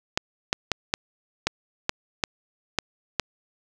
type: clicks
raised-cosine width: 0.2 ms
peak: -4 dBFS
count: 9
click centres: 0.175 / 0.529 / 0.717 / 0.939 / 1.47 / 1.894 / 2.238 / 2.787 / 3.197 s
effects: none